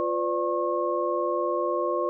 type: tone cluster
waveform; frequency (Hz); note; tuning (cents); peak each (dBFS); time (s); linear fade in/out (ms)
sine; 349.4 / 506 / 586 / 1085; F4 / B4 / D5 / C#6; +1 / +42 / -4 / -37; -29; 0-2.09; 0
effects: none